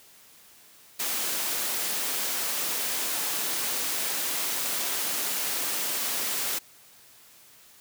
white high-pass noise, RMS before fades -29 dBFS, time 0.99-6.59 s, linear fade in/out 10 ms, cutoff 210 Hz, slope 12 dB/octave, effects white hiss -54 dBFS RMS until 7.8 s + high-pass 60 Hz 12 dB/octave

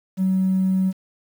triangle tone, 188.5 Hz, F#3, 32 cents sharp, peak -13 dBFS, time 0.17-0.93 s, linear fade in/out 50 ms, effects tanh soft clip ceiling -14 dBFS + 8-bit

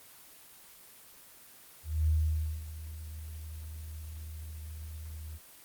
sine tone with ADSR envelope, 78 Hz, D#2, 5 cents sharp, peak -23 dBFS, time 1.83-5.39 s, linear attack 250 ms, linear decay 550 ms, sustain -16 dB, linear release 36 ms, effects white hiss -54 dBFS RMS until 5.64 s + Opus 24 kbps

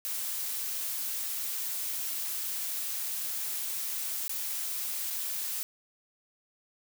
blue noise with dropouts, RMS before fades -34 dBFS, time 0.05-5.63 s, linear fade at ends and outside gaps 0 ms, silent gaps 4.28-4.294 / 5.102-5.106 s, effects none

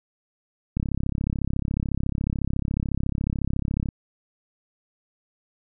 click train, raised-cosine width 5 ms, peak -13 dBFS, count 107, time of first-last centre 0.77-3.888 s, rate 34 Hz, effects none

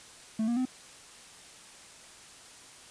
triangle tone with pitch steps, 220 / 237.2 / 255.7 Hz, A3 / A#3 / C4, 0 / +30 / -40 cents, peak -24 dBFS, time 0.39-0.654 s, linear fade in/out 5 ms, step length 88 ms, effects white hiss -51 dBFS RMS until 2.9 s + resampled to 22050 Hz

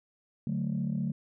sine chord, D major, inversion none, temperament equal with one note detuned, 145.57 / 185 / 220 Hz, D3 / F#3 / A3, -15 / 0 / 0 cents, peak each -32 dBFS, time 0.47-1.12 s, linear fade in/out 2 ms, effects tanh soft clip ceiling -22 dBFS

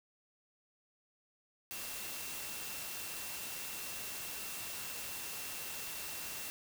sine tone in noise, 2700 Hz, E7, 41 cents sharp, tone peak -51 dBFS, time 1.71-6.5 s, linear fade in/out 0 ms, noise white, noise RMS -43 dBFS, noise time 1.71-6.5 s, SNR -11 dB, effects none

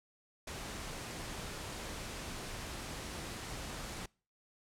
pink noise, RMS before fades -43 dBFS, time 0.47-4.06 s, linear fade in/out 5 ms, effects noise-tail reverb RT60 0.4 s tail -26 dB re dry + low-pass 10000 Hz 12 dB/octave

